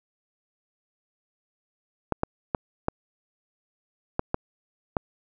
clicks, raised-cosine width 1 ms, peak -9 dBFS, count 7, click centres 2.123 / 2.234 / 2.548 / 2.884 / 4.194 / 4.344 / 4.968 s, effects none

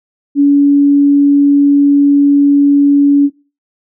sine tone, 284.1 Hz, C#4, 43 cents sharp, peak -4 dBFS, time 0.35-3.3 s, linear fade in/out 50 ms, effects noise-tail reverb RT60 0.3 s tail -18 dB re dry

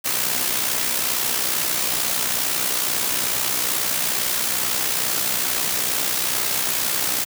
white noise with amplitude modulation, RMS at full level -20 dBFS, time 0.04-7.25 s, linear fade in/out 20 ms, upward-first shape sine, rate 62.3 Hz, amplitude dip 50%, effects high-pass 100 Hz 12 dB/octave

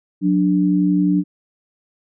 sine tone pair together, 182.26 / 293.7 Hz, F#3 / D4, -26 / 0 cents, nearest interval minor sixth, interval 826 cents, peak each -16 dBFS, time 0.21-1.24 s, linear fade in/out 50 ms, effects none

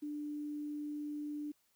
sine tone with quantisation, 296.1 Hz, D4, 14 cents sharp, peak -38 dBFS, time 0.02-1.52 s, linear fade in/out 10 ms, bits 11, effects white hiss -75 dBFS RMS until 1.75 s

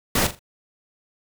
pink noise with echo, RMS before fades -20 dBFS, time 0.15-0.27 s, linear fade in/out 5 ms, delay 41 ms, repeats 3, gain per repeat -11 dB, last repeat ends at 0.393 s, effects none

